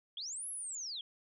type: linear two-way sweep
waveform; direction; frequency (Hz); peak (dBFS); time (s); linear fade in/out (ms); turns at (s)
sine; up then down; 3136 to 11290 to 3136; -39; 0.17-1.01; 2; 0.49
effects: none